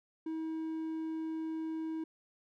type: tone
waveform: triangle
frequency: 320 Hz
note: D#4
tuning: 49 cents sharp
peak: -33 dBFS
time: 0.26-2.04 s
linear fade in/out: 5 ms
effects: none